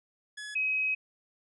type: tone pair in turn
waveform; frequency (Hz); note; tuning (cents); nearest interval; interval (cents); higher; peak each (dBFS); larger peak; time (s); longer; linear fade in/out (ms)
sawtooth / sine; 1695 / 2540; G#6 / D#7; +35 / +35; perfect fifth; 700; second; -35 / -26; second; 0.37-0.55 / 0.55-0.95; second; 10
effects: resampled to 24000 Hz